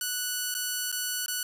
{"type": "tone with dropouts", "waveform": "5% pulse", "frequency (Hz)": 1480, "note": "F#6", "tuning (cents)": 0, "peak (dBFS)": -17, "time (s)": [0.01, 1.43], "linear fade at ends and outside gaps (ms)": 2, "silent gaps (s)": [[0.542, 0.549], [0.917, 0.925], [1.261, 1.281]], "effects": ["resampled to 32000 Hz", "9-bit"]}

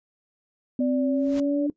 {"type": "exponential sweep", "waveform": "sine", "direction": "up", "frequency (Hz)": [252.2, 293.7], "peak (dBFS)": -21, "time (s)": [0.79, 1.7], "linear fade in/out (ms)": 2}
{"type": "tone with pitch glide", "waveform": "sine", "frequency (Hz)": [586, 572.9], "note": ["D5", "D5"], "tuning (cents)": [-4, -43], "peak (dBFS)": -27, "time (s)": [0.8, 1.67], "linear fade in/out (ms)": 10, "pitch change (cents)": -39, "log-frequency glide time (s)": [0.94, 1.07]}
{"type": "noise with exponential growth", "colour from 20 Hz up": "pink", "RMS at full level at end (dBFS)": -36, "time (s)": [1.13, 1.4], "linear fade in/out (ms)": 2, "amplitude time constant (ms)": 58}
{"effects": ["noise-tail reverb RT60 0.1 s tail -20 dB re dry", "resampled to 16000 Hz"]}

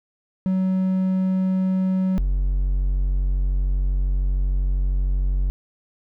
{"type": "tone pair in turn", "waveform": "triangle", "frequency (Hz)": [187.6, 46.44], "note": ["F#3", "F#1"], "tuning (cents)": [24, 7], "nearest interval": "2 octaves", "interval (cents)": 2417, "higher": "first", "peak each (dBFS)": -16, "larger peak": "neither", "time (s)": [[0.46, 2.18], [2.18, 5.5]], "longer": "second", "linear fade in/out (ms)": 0, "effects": []}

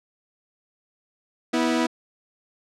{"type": "tone pair together", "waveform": "sawtooth", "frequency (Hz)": [245.1, 325.1], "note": ["B3", "E4"], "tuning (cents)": [-13, -24], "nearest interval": "perfect fourth", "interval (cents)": 489, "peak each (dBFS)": -19, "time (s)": [1.53, 1.87], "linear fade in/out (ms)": 10, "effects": ["low-pass 7000 Hz 12 dB/octave"]}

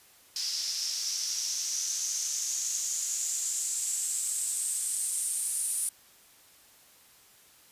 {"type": "noise with band-pass filter sweep", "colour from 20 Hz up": "white", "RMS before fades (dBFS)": -32, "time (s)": [0.36, 5.89], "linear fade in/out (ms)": 2, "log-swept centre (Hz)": [5100, 9500], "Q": 5.7, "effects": ["white hiss -58 dBFS RMS until 7.71 s", "resampled to 32000 Hz"]}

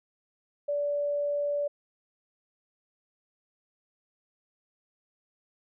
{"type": "tone", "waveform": "sine", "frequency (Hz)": 579, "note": "D5", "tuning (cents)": -25, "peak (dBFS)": -26, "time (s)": [0.68, 1.68], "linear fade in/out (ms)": 10, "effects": []}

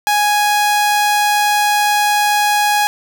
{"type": "tone", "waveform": "sawtooth", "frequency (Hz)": 830.6, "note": "G#5", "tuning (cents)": 0, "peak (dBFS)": -8, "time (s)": [0.07, 2.87], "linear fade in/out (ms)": 0, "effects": []}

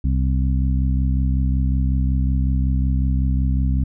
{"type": "harmonic tone", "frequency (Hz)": 65.41, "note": "C2", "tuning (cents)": 0, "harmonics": [1, 2, 3, 4], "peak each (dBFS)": [-17, -23, -27, -29], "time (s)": [0.04, 3.84], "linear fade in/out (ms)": 5, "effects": []}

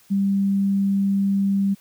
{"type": "tone", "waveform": "sine", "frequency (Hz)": 197.2, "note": "G3", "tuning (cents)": 11, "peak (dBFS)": -17, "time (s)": [0.1, 1.75], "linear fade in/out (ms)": 20, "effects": ["white hiss -55 dBFS RMS until 1.8 s"]}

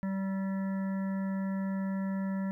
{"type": "harmonic tone with a mistuned harmonic", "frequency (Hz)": 193, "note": "G3", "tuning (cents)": -27, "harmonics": [1, 3, 5, 7, 9, 10], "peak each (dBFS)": [-30, -44, -47, -52, -50, -56], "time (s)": [0.03, 2.51], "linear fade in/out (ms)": 0, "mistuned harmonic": 10, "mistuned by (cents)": 22, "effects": ["12-bit"]}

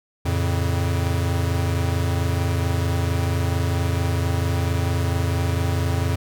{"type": "chord", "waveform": "square", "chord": "F augmented", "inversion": "none", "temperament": "equal with one note detuned", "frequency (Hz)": [87.31, 111.73, 138.59], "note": ["F2", "A2", "C#3"], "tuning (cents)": [0, 27, 0], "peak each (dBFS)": [-22, -27, -28], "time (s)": [0.25, 6.16], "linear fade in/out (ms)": 10, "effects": []}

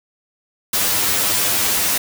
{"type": "noise with comb filter", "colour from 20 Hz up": "white", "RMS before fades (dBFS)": -18, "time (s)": [0.73, 1.98], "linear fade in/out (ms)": 5, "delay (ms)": 10, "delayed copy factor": 0.95, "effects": []}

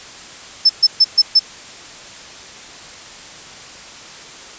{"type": "tone bursts", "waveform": "sine", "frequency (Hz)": 5274, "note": "E8", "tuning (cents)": 0, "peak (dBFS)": -6, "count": 5, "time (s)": [0.65, 1.395], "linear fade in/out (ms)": 10, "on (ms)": 45, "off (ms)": 130, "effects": ["white hiss -36 dBFS RMS until 4.58 s", "resampled to 16000 Hz"]}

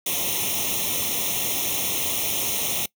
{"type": "noise with comb filter", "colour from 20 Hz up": "white", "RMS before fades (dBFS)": -25, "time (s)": [0.06, 2.86], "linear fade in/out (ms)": 5, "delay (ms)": 0.32, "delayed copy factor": 0.9, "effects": ["noise-tail reverb RT60 0.1 s tail -22 dB re dry", "high-pass 80 Hz 12 dB/octave"]}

